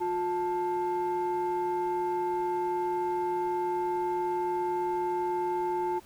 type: tone pair together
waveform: sine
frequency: 357.2 / 880 Hz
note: F4 / A5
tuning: +39 / 0 cents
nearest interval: octave + major third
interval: 1561 cents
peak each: -28 dBFS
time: 0-6 s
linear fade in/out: 20 ms
effects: tanh soft clip ceiling -23 dBFS + pink hiss -56 dBFS RMS until 6.05 s